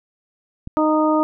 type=click; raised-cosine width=5 ms; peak=-17 dBFS; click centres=0.674 s
type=harmonic tone; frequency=309 Hz; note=D#4; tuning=12 cents flat; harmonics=1 / 2 / 3 / 4; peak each=-17 / -20 / -22 / -23 dBFS; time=0.77-1.23 s; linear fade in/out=0 ms
effects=none